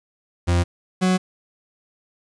40% pulse tone pair in turn, 87.2 / 184.77 Hz, F2 / F#3, -2 / -2 cents, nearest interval octave + minor second, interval 1300 cents, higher second, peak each -15 dBFS, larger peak neither, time 0.47-0.64 / 1.01-1.18 s, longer neither, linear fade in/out 20 ms, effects resampled to 22050 Hz + 8-bit

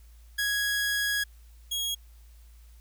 sawtooth tone pair in turn, 1661.2 / 3301 Hz, G#6 / G#7, 0 / -11 cents, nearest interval octave, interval 1189 cents, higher second, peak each -22 / -25 dBFS, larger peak first, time 0.38-1.24 / 1.71-1.95 s, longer first, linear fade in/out 10 ms, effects added 57 Hz sine -49 dBFS peak until 2.8 s + white hiss -64 dBFS RMS until 2.8 s

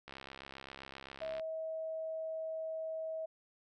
click train, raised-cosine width 0.3 ms, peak -31 dBFS, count 90, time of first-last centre 0.08-1.397 s, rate 67.6 Hz
sine tone, 641 Hz, E5, 49 cents flat, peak -37 dBFS, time 1.21-3.26 s, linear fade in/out 10 ms
effects none

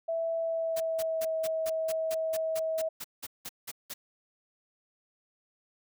sine tone with pitch glide, 659.3 to 642.8 Hz, E5 to E5, 0 to -44 cents, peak -28 dBFS, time 0.08-2.89 s, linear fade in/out 10 ms, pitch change -44 cents, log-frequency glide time 0.36-1.35 s
white noise bursts, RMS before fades -39 dBFS, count 15, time 0.76-3.94 s, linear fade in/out 10 ms, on 44 ms, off 180 ms
effects none

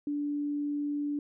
sine tone, 291 Hz, D4, 16 cents flat, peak -29 dBFS, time 0.07-1.19 s, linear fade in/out 2 ms, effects none

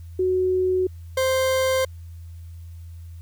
sine / 40% pulse tone pair in turn, 370 / 523.3 Hz, F#4 / C5, 0 / 0 cents, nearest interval tritone, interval 600 cents, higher second, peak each -18 dBFS, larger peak neither, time 0.19-0.87 / 1.17-1.85 s, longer neither, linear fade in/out 5 ms, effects added 84 Hz sine -36 dBFS peak until 3.21 s + white hiss -61 dBFS RMS until 3.21 s

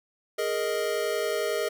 square chord, Ab suspended second, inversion none, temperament equal, 415.3 / 466.2 / 622.3 Hz, Ab4 / Bb4 / Eb5, 0 / 0 / 0 cents, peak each -31 dBFS, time 0.38-1.69 s, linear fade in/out 10 ms, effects none

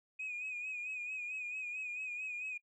sine tone with vibrato, 2489 Hz, D#7, in tune, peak -37 dBFS, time 0.19-2.58 s, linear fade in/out 10 ms, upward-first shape sine, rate 4.5 Hz, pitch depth 53 cents each way, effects noise-tail reverb RT60 0.1 s tail -22 dB re dry + tanh soft clip ceiling -35 dBFS

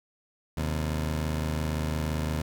20% pulse tone pair together, 77.62 / 129.3 Hz, D#2 / C3, -4 / -20 cents, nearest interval major sixth, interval 884 cents, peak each -23 / -31 dBFS, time 0.57-2.42 s, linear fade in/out 5 ms, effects none

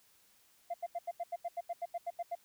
sine tone bursts, 690 Hz, F5, 21 cents flat, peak -32 dBFS, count 14, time 0.7-2.353 s, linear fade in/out 10 ms, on 41 ms, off 83 ms, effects tanh soft clip ceiling -32 dBFS + white hiss -67 dBFS RMS until 2.44 s

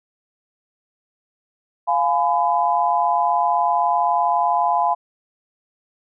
sine chord, F diminished, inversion none, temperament just, 698.5 / 838.1 / 1005.8 Hz, F5 / Ab5 / Cb6, 0 / +16 / +31 cents, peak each -20 dBFS, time 1.87-4.95 s, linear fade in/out 20 ms, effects none

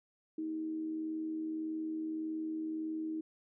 sine tone with amplitude modulation, 316.3 Hz, D#4, 29 cents sharp, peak -33 dBFS, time 0.38-3.21 s, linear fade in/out 5 ms, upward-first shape sine, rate 81.7 Hz, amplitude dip 40%, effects none

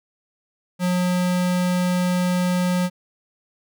square tone, 180 Hz, F#3, 47 cents flat, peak -19 dBFS, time 0.79-2.9 s, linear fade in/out 50 ms, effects none

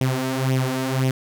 sawtooth tone with flanger, 130.81 Hz, C3, in tune, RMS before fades -22 dBFS, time 0.01-1.11 s, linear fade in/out 2 ms, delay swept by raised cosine 0.33 to 4.53 ms, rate 1.9 Hz, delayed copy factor +0.7, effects none

